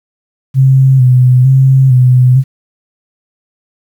sine tone with vibrato, 129.7 Hz, C3, 15 cents flat, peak -3 dBFS, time 0.54-2.44 s, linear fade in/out 50 ms, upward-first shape square, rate 1.1 Hz, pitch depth 45 cents each way, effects 7-bit

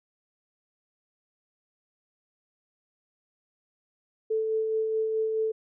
sine tone with tremolo, 440 Hz, A4, in tune, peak -23 dBFS, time 4.3-5.52 s, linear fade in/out 10 ms, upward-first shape sine, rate 4.7 Hz, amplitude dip 30%, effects none

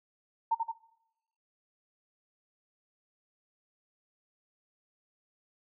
sine tone with echo, 910 Hz, A#5, 42 cents flat, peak -23 dBFS, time 0.51-0.55 s, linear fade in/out 10 ms, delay 85 ms, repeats 2, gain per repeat -4 dB, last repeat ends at 0.72 s, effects noise-tail reverb RT60 0.9 s tail -21 dB re dry

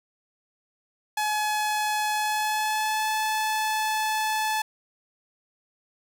sawtooth tone with pitch glide, 849 to 866.3 Hz, G#5 to A5, +38 to -27 cents, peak -20 dBFS, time 1.17-4.62 s, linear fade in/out 5 ms, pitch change +35 cents, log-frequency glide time 2.14-3.09 s, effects none

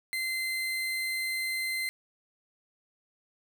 35% pulse tone, 2070 Hz, C7, 19 cents flat, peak -28 dBFS, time 0.13-1.89 s, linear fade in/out 0 ms, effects none

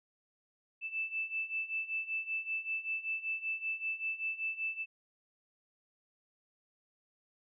sine beating tone pair, 2637 / 2642.2 Hz, E7 / E7, 0 / +3 cents, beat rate 5.2 Hz, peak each -39 / -36 dBFS, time 0.81-4.86 s, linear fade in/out 50 ms, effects none

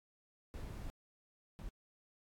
brown noise bursts at uneven times, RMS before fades -45 dBFS, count 2, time 0.54-0.9 / 1.59-1.69 s, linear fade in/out 0 ms, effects AAC 64 kbps

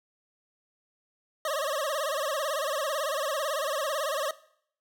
25% pulse tone with vibrato, 587.3 Hz, D5, in tune, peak -24 dBFS, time 1.45-4.31 s, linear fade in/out 2 ms, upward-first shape sine, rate 18 Hz, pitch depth 150 cents each way, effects noise-tail reverb RT60 0.6 s tail -18 dB re dry

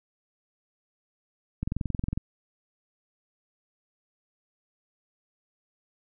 click train, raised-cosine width 5 ms, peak -16 dBFS, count 13, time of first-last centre 1.63-2.175 s, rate 22 Hz, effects none

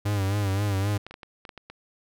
45% pulse tone with vibrato, 100 Hz, G2, 35 cents sharp, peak -23 dBFS, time 0.05-0.98 s, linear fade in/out 10 ms, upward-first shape sine, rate 3.8 Hz, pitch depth 68 cents each way
clicks, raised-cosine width 0.3 ms, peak -25 dBFS, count 8, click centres 1.066 / 1.11 / 1.141 / 1.232 / 1.452 / 1.492 / 1.577 / 1.7 s
effects none

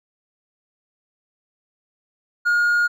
sine tone with hard clipping, 1428 Hz, F6, 38 cents sharp, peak -16 dBFS, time 2.45-2.88 s, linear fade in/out 20 ms, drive 2 dB, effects none

